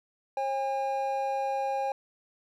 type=tone pair together; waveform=triangle; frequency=540.6 / 810 Hz; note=C#5 / G#5; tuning=-44 / -43 cents; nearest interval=perfect fifth; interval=701 cents; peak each=-30 / -27 dBFS; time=0.37-1.92 s; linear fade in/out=2 ms; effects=none